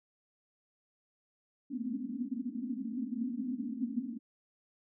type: band-pass noise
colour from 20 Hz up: white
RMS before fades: -37 dBFS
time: 1.7-4.19 s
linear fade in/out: 20 ms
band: 220 to 270 Hz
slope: 96 dB/octave
effects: none